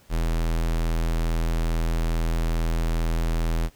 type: tone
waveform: square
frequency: 41.17 Hz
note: E1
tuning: 1 cent flat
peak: -22 dBFS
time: 0.09-3.7 s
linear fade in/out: 50 ms
effects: pink hiss -57 dBFS RMS until 3.75 s